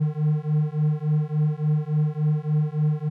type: beating tone pair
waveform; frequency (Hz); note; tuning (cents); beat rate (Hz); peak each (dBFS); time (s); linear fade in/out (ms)
triangle; 150 / 153.5; D3 / D#3; +37 / -23; 3.5; -21; 0-3.1; 20
effects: none